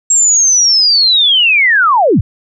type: linear sweep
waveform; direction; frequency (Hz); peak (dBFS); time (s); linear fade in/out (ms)
sine; down; 7600 to 61.1; -6; 0.1-2.21; 5
effects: none